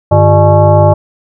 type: tone with frequency modulation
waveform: sine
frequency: 350 Hz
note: F4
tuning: 4 cents sharp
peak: -3 dBFS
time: 0.11-0.94 s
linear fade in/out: 10 ms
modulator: 251 Hz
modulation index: 2
effects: none